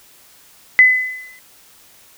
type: tone with exponential decay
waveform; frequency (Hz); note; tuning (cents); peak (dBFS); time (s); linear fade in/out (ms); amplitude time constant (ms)
sine; 2016; B6; +35; -3; 0.79-1.39; 0; 130
effects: white hiss -48 dBFS RMS until 2.17 s